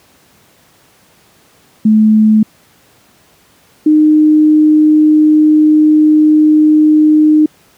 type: tone pair in turn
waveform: sine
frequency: 216.1 / 306.3 Hz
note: A3 / D#4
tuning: -31 / -27 cents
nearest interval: tritone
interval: 604 cents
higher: second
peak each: -4 dBFS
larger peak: neither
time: 1.85-2.43 / 3.86-7.46 s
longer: second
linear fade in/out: 5 ms
effects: pink hiss -48 dBFS RMS until 7.77 s + high-pass 100 Hz 12 dB/octave